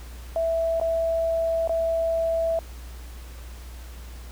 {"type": "tone with dropouts", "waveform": "sine", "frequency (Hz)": 659.3, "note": "E5", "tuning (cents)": 0, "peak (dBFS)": -21, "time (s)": [0.36, 2.59], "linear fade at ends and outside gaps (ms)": 1, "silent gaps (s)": [[0.799, 0.813], [1.675, 1.694]], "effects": ["added 60 Hz sine -37 dBFS peak until 4.31 s", "pink hiss -48 dBFS RMS until 4.31 s"]}